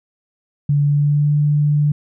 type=tone with pitch glide; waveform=sine; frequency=144.4 to 147.6 Hz; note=D3 to D3; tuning=-29 to +9 cents; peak=-12 dBFS; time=0.69-1.92 s; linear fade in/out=5 ms; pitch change=+38 cents; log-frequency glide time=0.82-1.34 s; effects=none